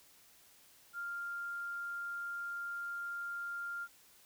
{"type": "tone", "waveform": "sine", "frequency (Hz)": 1396.9, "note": "F6", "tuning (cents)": 0, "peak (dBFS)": -38, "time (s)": [0.93, 3.88], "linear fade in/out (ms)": 50, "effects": ["white hiss -63 dBFS RMS until 4.25 s"]}